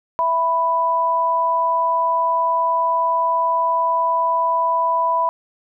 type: tone pair together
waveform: sine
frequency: 660.7 / 990 Hz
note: E5 / B5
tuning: +4 / +4 cents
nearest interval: perfect fifth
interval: 700 cents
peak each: -23 / -16 dBFS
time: 0.19-5.29 s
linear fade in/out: 0 ms
effects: none